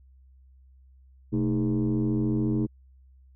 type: tone with frequency modulation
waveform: sine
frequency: 219.2 Hz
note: A3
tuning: 6 cents flat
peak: -21 dBFS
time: 1.32-2.67 s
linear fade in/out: 20 ms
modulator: 94 Hz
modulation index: 1.4
effects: tanh soft clip ceiling -19 dBFS + added 65 Hz sine -52 dBFS peak until 3.35 s